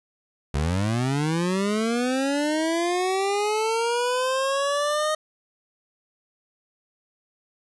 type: linear sweep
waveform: 25% pulse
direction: up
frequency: 67.7 to 622.3 Hz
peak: -18 dBFS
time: 0.54-5.15 s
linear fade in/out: 5 ms
effects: resampled to 24000 Hz + 10-bit